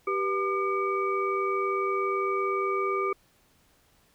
sine tone cluster, 389.3 / 486.9 / 1204 / 2272 Hz, G4 / B4 / D6 / C#7, -12 / -25 / +43 / +42 cents, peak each -28 / -37 / -28 / -36 dBFS, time 0.07-3.13 s, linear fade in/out 5 ms, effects pink hiss -64 dBFS RMS until 4.14 s

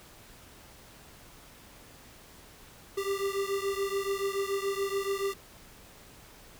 square beating tone pair, 392 / 399 Hz, G4 / G4, 0 / +31 cents, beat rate 7 Hz, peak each -32 / -34 dBFS, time 2.97-5.34 s, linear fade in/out 10 ms, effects pink hiss -53 dBFS RMS until 6.59 s

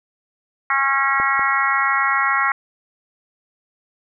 harmonic tone, 273 Hz, C#4, 26 cents flat, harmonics 3 / 4 / 5 / 6 / 7 / 8, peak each -26 / -21 / -21 / -27 / -21 / -25 dBFS, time 0.7-2.52 s, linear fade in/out 2 ms
clicks, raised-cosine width 1 ms, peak -14 / -18 dBFS, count 2, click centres 1.2 / 1.394 s
effects none

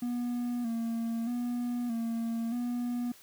triangle tone with vibrato, 235.9 Hz, A#3, 21 cents sharp, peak -28 dBFS, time 0.02-3.12 s, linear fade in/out 5 ms, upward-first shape square, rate 0.8 Hz, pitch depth 47 cents each way, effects white hiss -56 dBFS RMS until 3.22 s

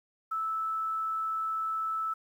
sine tone, 1312 Hz, E6, 9 cents flat, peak -29 dBFS, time 0.31-2.14 s, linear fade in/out 10 ms, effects 10-bit

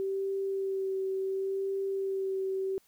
sine tone with vibrato, 386.5 Hz, G4, 24 cents flat, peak -29 dBFS, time 0-2.78 s, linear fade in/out 0 ms, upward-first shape sine, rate 0.7 Hz, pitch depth 17 cents each way, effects white hiss -67 dBFS RMS until 2.87 s

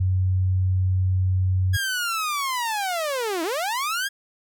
sine tone, 93 Hz, F#2, 9 cents sharp, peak -18 dBFS, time 0-1.77 s, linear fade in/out 10 ms
sawtooth linear two-way sweep, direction down then up, 1661.2 to 311.1 to 1661.2 Hz, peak -20 dBFS, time 1.73-4.09 s, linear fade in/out 20 ms, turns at 3.43 s
effects none

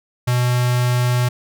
square tone with notch filter, 123.47 Hz, B2, in tune, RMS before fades -17 dBFS, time 0.27-1.29 s, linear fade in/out 10 ms, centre 300 Hz, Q 0.88, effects none

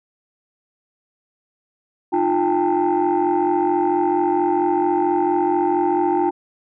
sine tone cluster, 305.9 / 350.3 / 798 / 892 Hz, D#4 / F4 / G5 / A5, -29 / +5 / +31 / +23 cents, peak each -22 / -18 / -20 / -22 dBFS, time 2.12-6.31 s, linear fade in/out 20 ms, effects tanh soft clip ceiling -10 dBFS

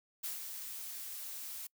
blue noise with ADSR envelope, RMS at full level -38 dBFS, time 0.23-1.67 s, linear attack 15 ms, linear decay 140 ms, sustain -6 dB, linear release 5 ms, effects noise-tail reverb RT60 0.1 s tail -26 dB re dry

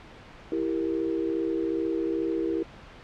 sine chord, E diminished, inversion none, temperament equal, 329.6 / 392 / 466.2 Hz, E4 / G4 / Bb4, 0 / 0 / 0 cents, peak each -27 / -31 / -32 dBFS, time 0.52-2.63 s, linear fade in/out 2 ms, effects pink hiss -47 dBFS RMS until 3.03 s + low-pass 3000 Hz 12 dB/octave

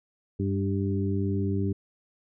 harmonic tone with a mistuned harmonic, 98 Hz, G2, in tune, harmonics 1 / 2 / 3 / 4, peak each -27 / -30 / -32 / -33 dBFS, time 0.39-1.73 s, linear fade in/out 10 ms, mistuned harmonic 2, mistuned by +22 cents, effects none

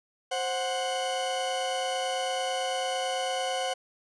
40% pulse tone cluster, 525 / 737 / 2977 Hz, C5 / F#5 / F#7, +6 / -7 / +10 cents, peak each -31 / -30 / -36 dBFS, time 0.31-3.74 s, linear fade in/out 10 ms, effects resampled to 24000 Hz

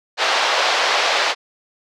pink band-pass noise, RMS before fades -18 dBFS, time 0.17-1.35 s, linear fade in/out 50 ms, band 550 to 5100 Hz, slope 24 dB/octave, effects none

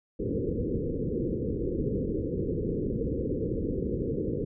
white low-pass noise, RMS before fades -30 dBFS, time 0.19-4.45 s, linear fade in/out 10 ms, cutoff 500 Hz, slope 96 dB/octave, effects none

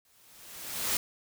white noise with exponential growth, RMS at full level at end -27 dBFS, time 0.05-0.97 s, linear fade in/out 2 ms, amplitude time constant 200 ms, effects none

